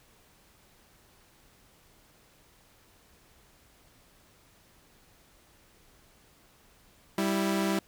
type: tone pair together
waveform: sawtooth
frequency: 195.8 / 329.5 Hz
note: G3 / E4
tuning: -2 / -1 cents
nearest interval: major sixth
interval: 901 cents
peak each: -24 / -26 dBFS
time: 7.18-7.79 s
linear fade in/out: 2 ms
effects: pink hiss -61 dBFS RMS until 7.87 s